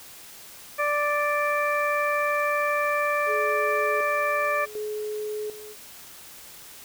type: harmonic tone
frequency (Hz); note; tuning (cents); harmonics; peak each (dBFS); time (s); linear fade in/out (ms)
587.3; D5; 0; 1 / 2 / 3 / 4; -26 / -26 / -29 / -30; 0.78-4.66; 20
type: tone with tremolo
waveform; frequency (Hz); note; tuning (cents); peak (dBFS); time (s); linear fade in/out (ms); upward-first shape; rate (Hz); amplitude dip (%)
sine; 424.5; G#4; +38; -28; 3.26-5.76; 50; square; 0.67; 75
effects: white hiss -45 dBFS RMS until 6.84 s